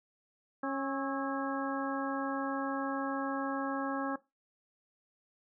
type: harmonic tone with a mistuned harmonic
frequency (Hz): 273.3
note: C#4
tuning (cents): -24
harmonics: 1 / 2 / 3 / 4 / 5 / 6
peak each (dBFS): -35 / -38 / -40 / -41 / -42 / -43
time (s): 0.63-4.16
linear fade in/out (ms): 5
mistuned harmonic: 5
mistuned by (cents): -71
effects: noise-tail reverb RT60 0.2 s tail -17 dB re dry